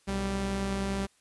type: tone pair together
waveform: sawtooth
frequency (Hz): 61.74 / 195.9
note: B1 / G3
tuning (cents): 0 / -1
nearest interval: octave + minor sixth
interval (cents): 1999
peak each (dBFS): -31 / -26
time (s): 0.07-1.07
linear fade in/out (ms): 20
effects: white hiss -66 dBFS RMS until 1.2 s + resampled to 24000 Hz